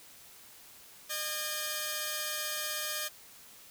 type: tone pair together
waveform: 5% pulse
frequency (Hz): 609 / 1629.3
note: D#5 / G#6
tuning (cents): -37 / -34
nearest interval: octave + perfect fourth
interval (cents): 1703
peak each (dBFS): -25 / -25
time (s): 1.09-3.09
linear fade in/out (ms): 20
effects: white hiss -54 dBFS RMS until 3.7 s